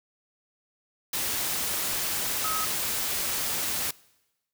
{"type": "tone in noise", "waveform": "sine", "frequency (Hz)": 1275, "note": "D#6", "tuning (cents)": 42, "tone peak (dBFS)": -29, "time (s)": [2.44, 2.65], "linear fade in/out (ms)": 5, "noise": "white", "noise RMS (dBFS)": -29, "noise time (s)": [1.13, 3.91], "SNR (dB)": -3, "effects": ["noise-tail reverb RT60 1.0 s tail -23 dB re dry"]}